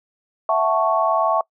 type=chord; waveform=sine; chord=F# minor seventh; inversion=third; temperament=equal; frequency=659.3 / 740 / 880 / 1108.7 Hz; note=E5 / F#5 / A5 / C#6; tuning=0 / 0 / 0 / 0 cents; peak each=-19 / -24 / -23 / -20 dBFS; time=0.49-1.41 s; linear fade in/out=2 ms; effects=noise-tail reverb RT60 0.1 s tail -24 dB re dry